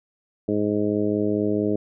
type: harmonic tone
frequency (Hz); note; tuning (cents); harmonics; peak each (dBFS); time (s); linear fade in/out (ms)
104.4; G#2; +10; 1 / 2 / 3 / 4 / 5 / 6; -32 / -26 / -24 / -25 / -31 / -32; 0.48-1.76; 5
effects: none